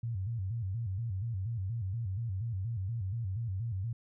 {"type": "tone with vibrato", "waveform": "sine", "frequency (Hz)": 105, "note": "G#2", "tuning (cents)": 19, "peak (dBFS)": -32, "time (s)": [0.03, 3.93], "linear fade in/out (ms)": 5, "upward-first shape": "square", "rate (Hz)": 4.2, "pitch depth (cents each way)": 180, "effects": []}